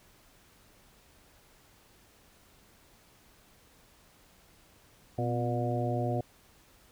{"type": "harmonic tone with a mistuned harmonic", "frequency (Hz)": 120, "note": "B2", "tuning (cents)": -49, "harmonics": [1, 2, 3, 4, 5, 6], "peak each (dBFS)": [-31, -36, -37, -39, -36, -36], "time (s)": [5.18, 6.21], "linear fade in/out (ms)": 5, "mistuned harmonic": 2, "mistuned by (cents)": 80, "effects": ["pink hiss -61 dBFS RMS until 6.91 s"]}